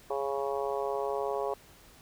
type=harmonic tone; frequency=138.59 Hz; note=C#3; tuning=in tune; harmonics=3 / 4 / 5 / 6 / 7 / 8; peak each=-33 / -35 / -37 / -39 / -40 / -41 dBFS; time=0.1-1.54 s; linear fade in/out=5 ms; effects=pink hiss -56 dBFS RMS until 2.01 s